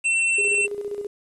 square tone, 2697 Hz, E7, 39 cents sharp, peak -19 dBFS, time 0.04-0.67 s, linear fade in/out 20 ms
sine tone with tremolo, 409 Hz, G#4, 26 cents flat, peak -25 dBFS, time 0.38-1.07 s, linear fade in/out 5 ms, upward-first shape square, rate 15 Hz, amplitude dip 55%
effects resampled to 24000 Hz + 9-bit

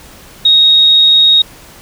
sine tone, 3754 Hz, A#7, 11 cents sharp, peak -4 dBFS, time 0.45-1.42 s, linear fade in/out 5 ms, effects pink hiss -37 dBFS RMS until 1.81 s

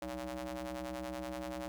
sawtooth ring-modulated tone, 127.5 Hz, C3, 44 cents flat, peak -32 dBFS, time 0.02-1.68 s, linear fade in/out 0 ms, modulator 441 Hz, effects 11-bit

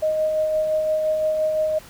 sine tone with tremolo, 622.3 Hz, D#5, in tune, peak -17 dBFS, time 0.02-1.79 s, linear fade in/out 10 ms, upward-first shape sine, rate 5.8 Hz, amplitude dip 30%, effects pink hiss -45 dBFS RMS until 1.89 s

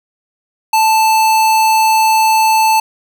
square tone, 880 Hz, A5, in tune, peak -9 dBFS, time 0.73-2.8 s, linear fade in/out 5 ms, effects 7-bit

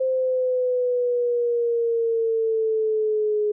sine exponential sweep, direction down, 523.3 to 418.3 Hz, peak -19 dBFS, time 0-3.52 s, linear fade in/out 10 ms, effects none

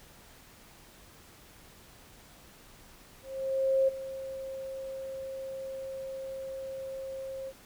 sine tone with ADSR envelope, 534 Hz, C5, 35 cents sharp, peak -21 dBFS, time 3.22-7.53 s, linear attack 660 ms, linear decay 14 ms, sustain -15 dB, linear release 50 ms, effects pink hiss -55 dBFS RMS until 7.65 s

